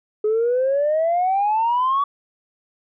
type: exponential sweep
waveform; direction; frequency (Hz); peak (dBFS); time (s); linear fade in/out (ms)
sine; up; 420.1 to 1143; -15; 0.24-2.04; 5
effects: tanh soft clip ceiling -13 dBFS